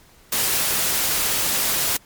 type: noise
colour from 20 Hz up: white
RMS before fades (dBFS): -21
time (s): 0.32-1.97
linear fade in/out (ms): 5
effects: pink hiss -52 dBFS RMS until 2.05 s + MP3 96 kbps